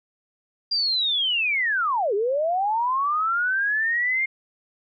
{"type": "linear two-way sweep", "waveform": "sine", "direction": "down then up", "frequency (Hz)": [4814, 386.3, 2140], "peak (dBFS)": -20, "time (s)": [0.71, 4.26], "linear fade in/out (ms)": 10, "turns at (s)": 2.14, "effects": []}